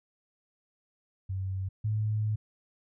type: tone pair in turn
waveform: sine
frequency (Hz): 95.2 / 107.27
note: F#2 / A2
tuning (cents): +50 / -44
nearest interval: major second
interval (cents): 206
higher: second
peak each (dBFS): -30 / -26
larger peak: second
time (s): 1.29-1.69 / 1.84-2.36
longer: second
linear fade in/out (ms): 10
effects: none